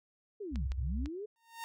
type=linear two-way sweep; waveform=sine; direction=down then up; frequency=436.9 to 34.86 to 436.9 Hz; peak=-38 dBFS; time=0.4-1.26 s; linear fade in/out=10 ms; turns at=0.71 s
type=tone; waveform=sine; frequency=65.41 Hz; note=C2; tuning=in tune; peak=-32 dBFS; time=0.51-1.09 s; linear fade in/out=50 ms
type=clicks; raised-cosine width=0.2 ms; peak=-29 dBFS; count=3; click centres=0.558 / 0.719 / 1.059 s
type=tone with exponential growth; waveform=sawtooth; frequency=919 Hz; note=A#5; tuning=25 cents flat; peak=-34 dBFS; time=1.36-1.64 s; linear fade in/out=0 ms; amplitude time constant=59 ms
effects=none